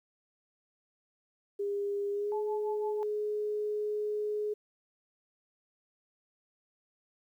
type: tone with pitch glide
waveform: sine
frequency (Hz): 404.3 to 420.7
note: G#4 to G#4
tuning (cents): -46 to +22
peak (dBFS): -30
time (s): 1.59-4.54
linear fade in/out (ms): 10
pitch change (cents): +68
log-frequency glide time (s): 2.11-2.39
type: tone with tremolo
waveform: sine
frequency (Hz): 863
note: A5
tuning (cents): -34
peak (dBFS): -36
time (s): 2.32-3.03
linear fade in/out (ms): 0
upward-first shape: sine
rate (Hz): 5.9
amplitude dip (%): 85
effects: 11-bit